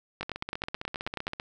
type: two click trains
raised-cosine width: 0.3 ms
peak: -18 / -16 dBFS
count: 19 / 11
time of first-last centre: 0.23-1.399 / 0.21-1.28 s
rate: 15.4 / 9.35 Hz
effects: none